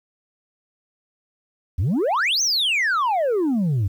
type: exponential two-way sweep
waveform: sine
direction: up then down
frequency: 74.6 to 6410 to 90.4 Hz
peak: -15 dBFS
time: 1.78-3.88 s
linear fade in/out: 10 ms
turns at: 2.42 s
effects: tanh soft clip ceiling -17 dBFS + 9-bit